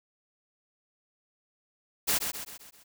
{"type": "noise with echo", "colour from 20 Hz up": "white", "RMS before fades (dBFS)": -26, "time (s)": [2.07, 2.19], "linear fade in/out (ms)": 20, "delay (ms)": 130, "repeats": 5, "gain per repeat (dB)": -6, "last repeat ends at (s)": 2.84, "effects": []}